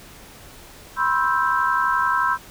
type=chord; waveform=sine; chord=C major seventh; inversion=third; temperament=equal with one note detuned; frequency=987.8 / 1059.3 / 1318.5 / 1568 Hz; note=B5 / C6 / E6 / G6; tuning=0 / +21 / 0 / 0 cents; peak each=-23 dBFS; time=0.96-2.38 s; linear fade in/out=50 ms; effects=pink hiss -44 dBFS RMS until 2.5 s